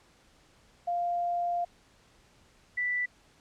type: tone pair in turn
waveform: sine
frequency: 698 / 1974.2 Hz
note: F5 / B6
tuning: -1 / -1 cents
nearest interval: octave + tritone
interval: 1800 cents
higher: second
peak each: -27 dBFS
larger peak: neither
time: 0.87-1.65 / 2.77-3.06 s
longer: first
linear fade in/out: 10 ms
effects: pink hiss -62 dBFS RMS until 3.4 s + low-pass 8000 Hz 12 dB/octave